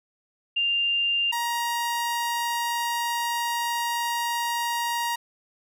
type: tone pair in turn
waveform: sine / sawtooth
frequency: 2794 / 943.2 Hz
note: F7 / A#5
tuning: 0 / +20 cents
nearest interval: octave + perfect fifth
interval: 1880 cents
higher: first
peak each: -21 / -21 dBFS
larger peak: neither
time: 0.56-1.32 / 1.32-5.16 s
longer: second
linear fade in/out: 10 ms
effects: none